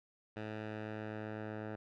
10% pulse tone with low-pass filter sweep, 107.9 Hz, A2, 33 cents flat, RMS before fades -43 dBFS, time 0.36-1.76 s, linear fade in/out 10 ms, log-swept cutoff 2600 to 1500 Hz, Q 1.1, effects none

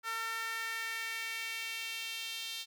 sawtooth tone with high-pass filter sweep, 452.5 Hz, A4, 48 cents sharp, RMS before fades -39 dBFS, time 0.03-2.66 s, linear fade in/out 50 ms, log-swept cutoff 1400 to 3400 Hz, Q 2.7, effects none

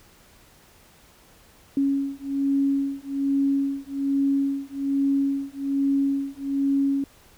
sine beating tone pair, 276 / 277.2 Hz, C#4 / C#4, -7 / 0 cents, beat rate 1.2 Hz, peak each -24 dBFS, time 1.77-7.04 s, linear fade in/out 2 ms, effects pink hiss -54 dBFS RMS until 7.37 s

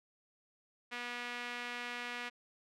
sawtooth tone with band-pass filter, 242.5 Hz, B3, 31 cents flat, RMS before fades -42 dBFS, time 0.91-2.3 s, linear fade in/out 20 ms, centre 2200 Hz, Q 1.6, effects none

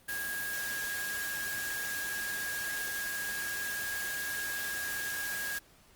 sine tone in noise, 1639 Hz, G#6, 23 cents flat, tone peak -35 dBFS, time 0.08-5.59 s, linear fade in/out 10 ms, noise white, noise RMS -39 dBFS, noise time 0.08-5.59 s, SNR +1 dB, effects pink hiss -61 dBFS RMS until 5.95 s + Opus 32 kbps

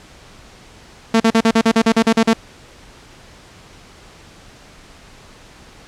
sawtooth tone bursts, 225.6 Hz, A3, 44 cents sharp, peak -6 dBFS, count 12, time 1.14-2.334 s, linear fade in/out 5 ms, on 61 ms, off 42 ms, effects pink hiss -43 dBFS RMS until 5.87 s + low-pass 7000 Hz 12 dB/octave

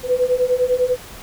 sine beating tone pair, 493.9 / 503.9 Hz, B4 / B4, 0 / +35 cents, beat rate 10 Hz, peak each -19 / -17 dBFS, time 0.03-0.97 s, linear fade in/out 50 ms, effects pink hiss -38 dBFS RMS until 1.22 s

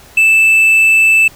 triangle tone, 2638 Hz, E7, 1 cent sharp, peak -4 dBFS, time 0.17-1.28 s, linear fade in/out 5 ms, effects pink hiss -40 dBFS RMS until 1.35 s

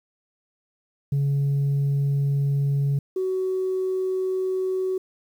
sine tone pair in turn, 140.4 / 374.8 Hz, C#3 / F#4, +22 / +22 cents, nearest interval octave + perfect fourth, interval 1700 cents, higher second, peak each -17 / -21 dBFS, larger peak first, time 1.12-2.99 / 3.16-4.98 s, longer first, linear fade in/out 5 ms, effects tanh soft clip ceiling -18 dBFS + 9-bit

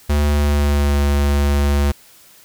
square tone with pitch glide, 73.42 to 71.41 Hz, D2 to D2, 0 to -48 cents, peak -14 dBFS, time 0.09-1.92 s, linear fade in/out 10 ms, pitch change -48 cents, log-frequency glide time 0.28-0.99 s, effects white hiss -47 dBFS RMS until 2.44 s

